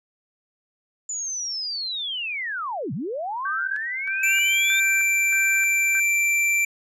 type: linear two-way sweep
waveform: sine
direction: down then up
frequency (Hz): 7050 to 116.8 to 3657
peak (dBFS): -26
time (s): 1.09-4.8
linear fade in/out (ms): 5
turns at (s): 2.93
type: tone with tremolo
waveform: sine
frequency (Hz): 1561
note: G6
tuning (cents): -8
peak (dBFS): -25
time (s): 3.45-6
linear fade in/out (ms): 5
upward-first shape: square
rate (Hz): 1.6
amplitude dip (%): 75
type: tone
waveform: square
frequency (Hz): 2349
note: D7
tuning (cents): 0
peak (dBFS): -19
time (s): 4.23-6.65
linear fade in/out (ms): 5
effects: low-pass 11000 Hz 12 dB/octave